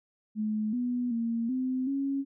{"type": "tone with pitch steps", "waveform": "sine", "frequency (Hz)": [214.5, 245.5, 230.8, 257.4, 275.2], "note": ["A3", "B3", "A#3", "C4", "C#4"], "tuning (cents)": [-44, -10, -17, -28, -12], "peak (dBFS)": -27, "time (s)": [0.35, 2.25], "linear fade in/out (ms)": 50, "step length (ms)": 380, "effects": []}